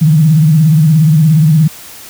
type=tone with vibrato; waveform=sine; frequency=155.56 Hz; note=D#3; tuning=in tune; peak=-4 dBFS; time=0.01-1.68 s; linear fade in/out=10 ms; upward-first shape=sine; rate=17 Hz; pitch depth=110 cents each way; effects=white hiss -32 dBFS RMS until 2.09 s